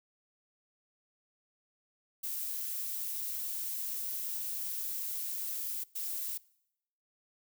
violet noise bursts at uneven times, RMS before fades -37 dBFS, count 2, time 2.23-5.84 / 5.95-6.38 s, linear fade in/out 10 ms, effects noise-tail reverb RT60 0.8 s tail -23 dB re dry

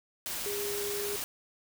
sine tone in noise, 408.1 Hz, G#4, 30 cents flat, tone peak -34 dBFS, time 0.46-1.16 s, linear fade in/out 0 ms, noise white, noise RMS -36 dBFS, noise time 0.26-1.24 s, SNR -1 dB, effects none

